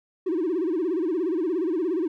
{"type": "tone with vibrato", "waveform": "triangle", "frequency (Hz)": 343.2, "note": "F4", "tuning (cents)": -30, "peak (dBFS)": -19, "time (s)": [0.26, 2.08], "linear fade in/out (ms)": 10, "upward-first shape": "sine", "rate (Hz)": 17, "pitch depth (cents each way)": 190, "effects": ["tanh soft clip ceiling -19 dBFS"]}